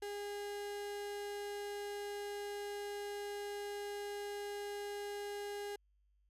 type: tone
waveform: 35% pulse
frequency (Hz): 408.3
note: G#4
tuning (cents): -29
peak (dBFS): -39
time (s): 0.02-5.76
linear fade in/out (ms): 5
effects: added 50 Hz sine -70 dBFS peak until 6.29 s + resampled to 32000 Hz